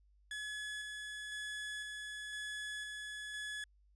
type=tone with tremolo; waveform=30% pulse; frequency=1700 Hz; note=G#6; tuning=40 cents sharp; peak=-38 dBFS; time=0.31-3.64 s; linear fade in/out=2 ms; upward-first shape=square; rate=0.99 Hz; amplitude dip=25%; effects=added 50 Hz sine -65 dBFS peak until 3.95 s + resampled to 22050 Hz